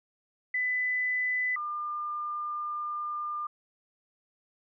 sine tone pair in turn, 2000 / 1201.6 Hz, B6 / D6, +21 / +39 cents, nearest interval major sixth, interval 882 cents, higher first, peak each -26 / -31 dBFS, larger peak first, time 0.54-1.56 / 1.56-3.47 s, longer second, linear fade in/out 5 ms, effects none

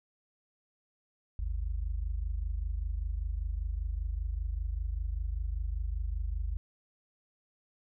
sine tone pair together, 50.09 / 75.2 Hz, G1 / D2, +38 / +42 cents, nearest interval perfect fifth, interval 704 cents, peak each -32 / -36 dBFS, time 1.39-6.57 s, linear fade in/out 0 ms, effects none

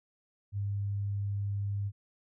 sine tone, 100.7 Hz, G2, 47 cents sharp, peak -30 dBFS, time 0.52-1.92 s, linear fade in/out 50 ms, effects none

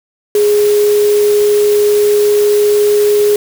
sine tone in noise, 415.3 Hz, G#4, in tune, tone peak -7 dBFS, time 0.35-3.36 s, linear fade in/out 2 ms, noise white, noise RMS -24 dBFS, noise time 0.35-3.36 s, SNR +14 dB, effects none

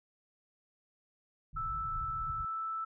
pink low-pass noise, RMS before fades -43 dBFS, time 1.53-2.45 s, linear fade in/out 5 ms, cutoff 150 Hz, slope 48 dB/octave
sine tone, 1318.5 Hz, E6, in tune, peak -34 dBFS, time 1.56-2.85 s, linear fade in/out 10 ms
effects none

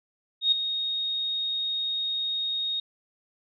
sine tone with ADSR envelope, 3729 Hz, A#7, in tune, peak -16 dBFS, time 0.41-2.8 s, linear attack 110 ms, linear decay 6 ms, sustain -10 dB, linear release 4 ms, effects none

